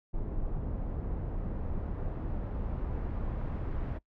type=noise with low-pass filter sweep; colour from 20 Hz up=brown; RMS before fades=-34 dBFS; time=0.13-3.99 s; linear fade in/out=20 ms; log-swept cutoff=770 to 1600 Hz; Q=0.7; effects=noise-tail reverb RT60 0.1 s tail -22 dB re dry